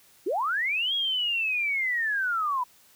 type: linear two-way sweep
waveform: sine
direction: up then down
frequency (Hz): 307.4 to 3322 to 965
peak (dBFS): -24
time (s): 0.26-2.64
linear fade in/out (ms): 10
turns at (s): 0.94
effects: white hiss -58 dBFS RMS until 2.95 s